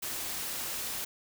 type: noise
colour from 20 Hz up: white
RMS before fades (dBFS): -36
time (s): 0.02-1.05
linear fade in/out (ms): 10
effects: none